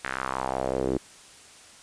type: tone with band-pass filter sweep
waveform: sawtooth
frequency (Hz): 65.41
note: C2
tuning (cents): 0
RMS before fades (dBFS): -29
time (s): 0.04-0.98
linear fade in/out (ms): 5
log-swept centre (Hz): 1800 to 340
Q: 2.7
effects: white hiss -50 dBFS RMS until 1.82 s + resampled to 22050 Hz